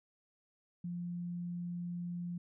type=tone; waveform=sine; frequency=174.61 Hz; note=F3; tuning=in tune; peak=-37 dBFS; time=0.84-2.38 s; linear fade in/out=5 ms; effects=none